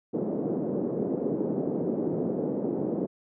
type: band-pass noise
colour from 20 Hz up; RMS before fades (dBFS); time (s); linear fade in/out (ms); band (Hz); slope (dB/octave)
white; -29; 0.13-3.07; 20; 170 to 450; 24
effects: none